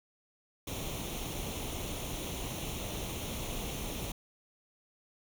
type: noise with comb filter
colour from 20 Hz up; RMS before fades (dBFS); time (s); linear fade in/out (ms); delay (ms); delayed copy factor
pink; -38; 0.67-4.12; 5; 0.31; +0.65
effects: none